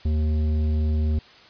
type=tone with tanh clipping; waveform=sine; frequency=77 Hz; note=D#2; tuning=17 cents flat; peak=-21 dBFS; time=0.05-1.19 s; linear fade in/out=5 ms; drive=11 dB; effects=white hiss -49 dBFS RMS until 1.49 s + resampled to 11025 Hz